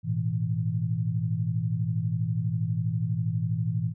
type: tone cluster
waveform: sine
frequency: 107.7 / 120 / 163 Hz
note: A2 / B2 / E3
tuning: -37 / -49 / -19 cents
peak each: -29 dBFS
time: 0.03-3.94 s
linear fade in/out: 50 ms
effects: none